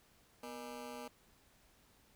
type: ring-modulated tone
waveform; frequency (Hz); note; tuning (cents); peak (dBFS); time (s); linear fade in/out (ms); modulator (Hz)
20% pulse; 360; F#4; -47; -37; 0.43-1.08; 5; 113
effects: pink hiss -68 dBFS RMS until 2.15 s